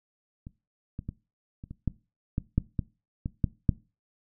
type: clicks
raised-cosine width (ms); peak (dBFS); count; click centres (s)
5; -28 / -22 / -21 / -28 / -27 / -14 / -15 / -10 / -15 / -18 / -11 / -8; 12; 0.469 / 0.991 / 1.09 / 1.639 / 1.71 / 1.877 / 2.381 / 2.58 / 2.792 / 3.259 / 3.442 / 3.692
effects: noise-tail reverb RT60 0.3 s tail -20 dB re dry